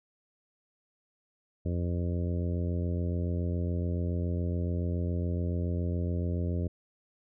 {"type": "harmonic tone", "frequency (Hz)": 87.1, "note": "F2", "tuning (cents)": -4, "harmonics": [1, 2, 3, 4, 5, 6, 7], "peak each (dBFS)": [-29, -35, -39, -41, -43, -45, -46], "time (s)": [1.65, 6.68], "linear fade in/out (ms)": 10, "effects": []}